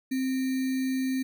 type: tone with sample-and-hold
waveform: sine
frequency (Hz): 261.6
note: C4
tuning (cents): 0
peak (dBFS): -25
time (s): 0.11-1.23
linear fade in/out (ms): 10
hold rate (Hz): 2100
effects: none